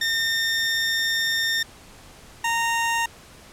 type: tone pair in turn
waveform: 20% pulse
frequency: 1818 / 924.9 Hz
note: A#6 / A#5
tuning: -44 / -14 cents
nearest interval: octave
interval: 1170 cents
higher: first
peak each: -16 / -16 dBFS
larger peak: neither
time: 0.01-1.63 / 2.44-3.06 s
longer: first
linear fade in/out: 5 ms
effects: pink hiss -47 dBFS RMS until 3.52 s + low-pass 11000 Hz 12 dB/octave